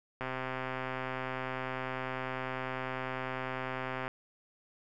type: click train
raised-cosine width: 0.5 ms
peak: -21 dBFS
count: 504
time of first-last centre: 0.21-4.079 s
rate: 130 Hz
effects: none